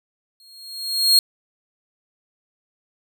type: tone with exponential growth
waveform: 40% pulse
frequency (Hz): 4260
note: C8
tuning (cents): +30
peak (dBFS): -8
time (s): 0.4-1.19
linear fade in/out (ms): 1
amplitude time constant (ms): 170
effects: none